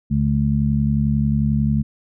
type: harmonic tone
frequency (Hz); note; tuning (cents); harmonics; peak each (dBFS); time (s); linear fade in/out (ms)
71.2; C#2; +47; 1 / 2 / 3; -23 / -19 / -19; 0.1-1.83; 20
effects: none